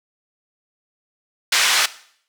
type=band-pass noise; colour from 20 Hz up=pink; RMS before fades=-17 dBFS; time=1.52-1.86 s; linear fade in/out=5 ms; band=1600 to 6900 Hz; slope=12 dB/octave; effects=noise-tail reverb RT60 0.6 s tail -17 dB re dry